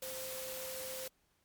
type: tone in noise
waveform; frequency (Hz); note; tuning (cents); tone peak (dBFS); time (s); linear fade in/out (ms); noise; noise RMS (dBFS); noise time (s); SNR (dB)
sine; 520; C5; -11; -44; 0.02-1.08; 5; white; -44; 0.02-1.08; -3
effects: pink hiss -75 dBFS RMS until 1.44 s + MP3 96 kbps